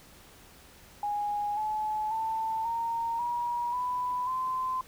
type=tone with pitch steps; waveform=sine; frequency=826 / 857.1 / 889.4 / 922.9 / 957.6 / 993.7 / 1031.1 Hz; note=G#5 / A5 / A5 / A#5 / A#5 / B5 / C6; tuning=-10 / -46 / +18 / -18 / +46 / +10 / -26 cents; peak=-28 dBFS; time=1.03-4.81 s; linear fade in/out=2 ms; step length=540 ms; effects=pink hiss -54 dBFS RMS until 4.87 s